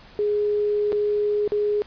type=tone with dropouts; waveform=sine; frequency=416.1 Hz; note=G#4; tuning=3 cents sharp; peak=-19 dBFS; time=0.19-1.82 s; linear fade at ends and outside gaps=0 ms; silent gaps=0.921-0.928 / 1.477-1.52 s; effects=pink hiss -48 dBFS RMS until 1.86 s + resampled to 11025 Hz